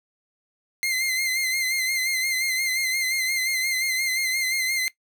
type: tone with vibrato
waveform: sawtooth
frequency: 2084 Hz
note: C7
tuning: 7 cents flat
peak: -19 dBFS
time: 0.83-4.88 s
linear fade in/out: 0 ms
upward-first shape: sine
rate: 5.7 Hz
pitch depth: 46 cents each way
effects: noise-tail reverb RT60 0.1 s tail -17 dB re dry